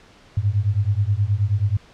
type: beating tone pair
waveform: sine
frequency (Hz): 97.4 / 106.8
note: G2 / G#2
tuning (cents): -11 / +49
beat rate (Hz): 9.4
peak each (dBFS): -20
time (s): 0.37-1.77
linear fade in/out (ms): 5
effects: pink hiss -50 dBFS RMS until 1.93 s + low-pass 5000 Hz 12 dB/octave